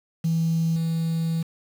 triangle tone with level steps, 164 Hz, E3, 9 cents flat, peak -16 / -19 dBFS, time 0.24-1.43 s, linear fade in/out 10 ms, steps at 0.76 s, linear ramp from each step 2 ms, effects tanh soft clip ceiling -17 dBFS + 7-bit

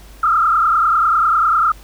sine tone with frequency modulation, 1300 Hz, E6, 24 cents flat, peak -11 dBFS, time 0.23-1.72 s, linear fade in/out 5 ms, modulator 30.1 Hz, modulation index 2.8, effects added 50 Hz sine -39 dBFS peak until 1.83 s + pink hiss -45 dBFS RMS until 1.83 s

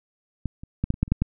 clicks, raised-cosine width 5 ms, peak -14 / -26 / -11 / -8 / -25 / -7 / -26 / -7 / -9 dBFS, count 9, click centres 0.457 / 0.635 / 0.84 / 0.904 / 0.941 / 1.03 / 1.079 / 1.12 / 1.22 s, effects none

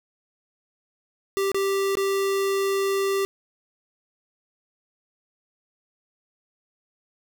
square tone with dropouts, 392 Hz, G4, in tune, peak -22 dBFS, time 1.37-3.25 s, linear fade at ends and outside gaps 0 ms, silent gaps 1.517-1.545 / 1.953-1.971 s, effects none

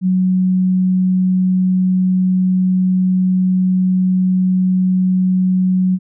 sine tone, 185 Hz, F#3, in tune, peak -11 dBFS, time 0.01-5.99 s, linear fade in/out 50 ms, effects none

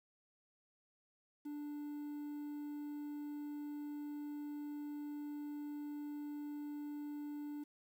triangle tone with quantisation, 293.7 Hz, D4, in tune, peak -40 dBFS, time 1.45-7.64 s, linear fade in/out 10 ms, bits 11, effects none

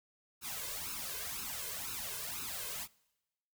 white noise with flanger, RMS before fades -41 dBFS, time 0.41-2.88 s, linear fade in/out 50 ms, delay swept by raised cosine 0.75 to 1.95 ms, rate 2 Hz, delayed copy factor +0.85, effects noise-tail reverb RT60 1.0 s tail -24 dB re dry

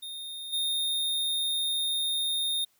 square tone with level steps, 3673 Hz, A#7, 26 cents flat, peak -37 / -27 dBFS, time 0.02-2.65 s, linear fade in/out 10 ms, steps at 0.52 s, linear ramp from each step 20 ms, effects white hiss -68 dBFS RMS until 2.79 s

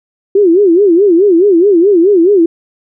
sine tone with vibrato, 370 Hz, F#4, in tune, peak -4 dBFS, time 0.35-2.46 s, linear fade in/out 5 ms, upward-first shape sine, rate 4.7 Hz, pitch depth 210 cents each way, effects none

